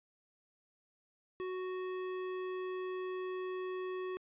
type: tone with hard clipping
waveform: sine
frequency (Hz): 370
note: F#4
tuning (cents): 0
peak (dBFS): -39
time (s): 1.4-4.17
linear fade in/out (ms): 0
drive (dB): 15
effects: resampled to 8000 Hz